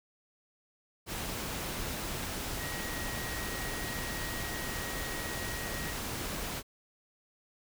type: tone in noise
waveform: sine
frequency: 1894 Hz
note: A#6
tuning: 27 cents sharp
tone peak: -42 dBFS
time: 2.57-5.95 s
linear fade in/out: 50 ms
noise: pink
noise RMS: -37 dBFS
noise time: 1.06-6.63 s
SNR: -8 dB
effects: none